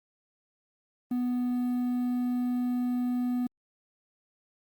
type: tone with quantisation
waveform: triangle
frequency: 246.9 Hz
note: B3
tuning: in tune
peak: -24 dBFS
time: 1.11-3.47 s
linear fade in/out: 5 ms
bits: 9
effects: Opus 32 kbps